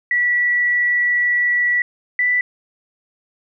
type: tone pair in turn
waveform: sine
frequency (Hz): 1949 / 1978.5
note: B6 / B6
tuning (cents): -23 / +3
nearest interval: unison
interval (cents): 26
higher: second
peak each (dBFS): -14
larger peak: neither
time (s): 0.11-1.82 / 2.19-2.41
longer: first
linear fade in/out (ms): 2
effects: none